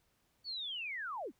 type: linear sweep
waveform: sine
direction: down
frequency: 4559 to 184 Hz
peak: -38 dBFS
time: 0.44-1.32 s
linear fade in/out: 50 ms
effects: pink hiss -75 dBFS RMS until 1.39 s